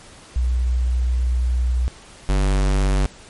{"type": "tone pair in turn", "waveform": ["sine", "square"], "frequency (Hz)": [61.74, 48.43], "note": ["B1", "G1"], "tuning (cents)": [0, -20], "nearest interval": "major third", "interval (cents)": 420, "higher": "first", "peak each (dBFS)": -16, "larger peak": "neither", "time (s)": [[0.36, 1.88], [2.29, 3.06]], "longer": "first", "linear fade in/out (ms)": 0, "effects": ["pink hiss -44 dBFS RMS until 3.29 s", "MP3 48 kbps"]}